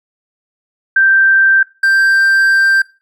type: tone pair in turn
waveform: sine / triangle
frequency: 1568 / 1574.4 Hz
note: G6 / G6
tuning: 0 / +7 cents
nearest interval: unison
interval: 7 cents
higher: second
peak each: -6 dBFS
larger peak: neither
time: 0.96-1.63 / 1.83-2.82 s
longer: second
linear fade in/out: 5 ms
effects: noise-tail reverb RT60 0.3 s tail -19 dB re dry